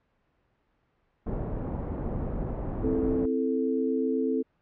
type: low-pass noise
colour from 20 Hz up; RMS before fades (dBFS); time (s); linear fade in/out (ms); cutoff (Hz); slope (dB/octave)
pink; -32; 1.26-3.26; 10; 560; 12
type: chord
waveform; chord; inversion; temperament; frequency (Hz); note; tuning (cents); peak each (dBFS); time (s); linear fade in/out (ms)
sine; A minor; first; equal; 261.6 / 329.6 / 440; C4 / E4 / A4; 0 / 0 / 0; -27 / -32 / -28; 2.83-4.43; 20
effects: pink hiss -71 dBFS RMS until 4.61 s + low-pass 2000 Hz 12 dB/octave